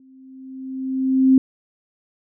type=tone with exponential growth; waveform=sine; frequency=263 Hz; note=C4; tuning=9 cents sharp; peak=-8 dBFS; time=0-1.38 s; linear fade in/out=2 ms; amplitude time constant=300 ms; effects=none